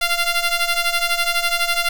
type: ring-modulated tone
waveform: 10% pulse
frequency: 693 Hz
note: F5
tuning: 14 cents flat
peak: -6 dBFS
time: 0.01-1.89 s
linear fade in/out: 5 ms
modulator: 699 Hz
effects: none